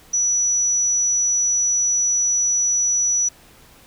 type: tone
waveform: sine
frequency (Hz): 5900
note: F#8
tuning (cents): -6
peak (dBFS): -16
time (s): 0.13-3.29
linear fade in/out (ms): 10
effects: pink hiss -49 dBFS RMS until 3.86 s